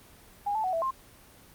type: tone with pitch steps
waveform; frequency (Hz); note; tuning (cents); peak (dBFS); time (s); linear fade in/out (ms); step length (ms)
sine; 816 / 873 / 744 / 660 / 1057; G#5 / A5 / F#5 / E5 / C6; -31 / -14 / +9 / +2 / +17; -26; 0.46-0.91; 10; 90
effects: pink hiss -54 dBFS RMS until 1.54 s + Opus 24 kbps